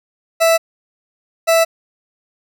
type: tone pair in turn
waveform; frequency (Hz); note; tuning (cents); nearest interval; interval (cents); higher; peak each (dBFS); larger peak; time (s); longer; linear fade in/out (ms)
40% pulse; 659.3 / 659.3; E5 / E5; 0 / 0; unison; 0; neither; -9; neither; 0.4-0.58 / 1.47-1.65; neither; 20
effects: none